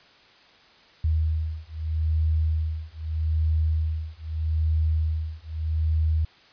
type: beating tone pair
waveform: sine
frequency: 78.6 / 79.4 Hz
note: D#2 / D#2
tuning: +18 / +36 cents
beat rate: 0.8 Hz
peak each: -25 dBFS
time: 1.04-6.25 s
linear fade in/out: 5 ms
effects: white hiss -54 dBFS RMS until 6.52 s + resampled to 11025 Hz